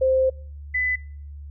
sine tone pair in turn, 523.3 / 2003 Hz, C5 / B6, 0 / +24 cents, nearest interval octave + major seventh, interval 2324 cents, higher second, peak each -16 / -20 dBFS, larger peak first, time 0.01-0.3 / 0.74-0.96 s, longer first, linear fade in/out 10 ms, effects noise-tail reverb RT60 0.5 s tail -26 dB re dry + added 72 Hz sine -35 dBFS peak until 1.5 s

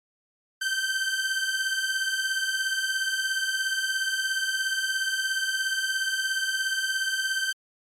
sawtooth beating tone pair, 1541 / 1558 Hz, G6 / G6, -30 / -11 cents, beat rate 17 Hz, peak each -26 / -23 dBFS, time 0.61-7.53 s, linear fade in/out 10 ms, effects low-pass 11000 Hz 12 dB/octave + MP3 96 kbps

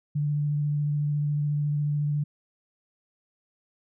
sine tone with vibrato, 147.1 Hz, D3, 3 cents sharp, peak -23 dBFS, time 0.15-2.24 s, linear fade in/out 10 ms, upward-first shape triangle, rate 14 Hz, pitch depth 16 cents each way, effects none

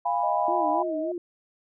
sine chord, F diminished, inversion none, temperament equal with one note detuned, 698.5 / 815.9 / 987.8 Hz, F5 / Ab5 / Cb6, 0 / -31 / 0 cents, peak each -27 dBFS, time 0.05-0.83 s, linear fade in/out 10 ms
sine tone with pitch glide, 626 to 632.5 Hz, D#5 to D#5, +10 to +28 cents, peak -28 dBFS, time 0.23-1.12 s, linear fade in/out 5 ms, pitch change +18 cents, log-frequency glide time 0.68-0.86 s
sine tone with vibrato, 329.6 Hz, E4, in tune, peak -29 dBFS, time 0.48-1.18 s, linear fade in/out 2 ms, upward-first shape sine, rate 3.5 Hz, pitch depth 140 cents each way
effects none

